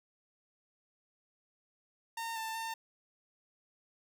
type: tone with pitch steps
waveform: sawtooth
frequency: 914 / 891 / 903 Hz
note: A#5 / A5 / A5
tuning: -34 / +22 / +45 cents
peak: -33 dBFS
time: 2.17-2.74 s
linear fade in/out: 5 ms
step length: 190 ms
effects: none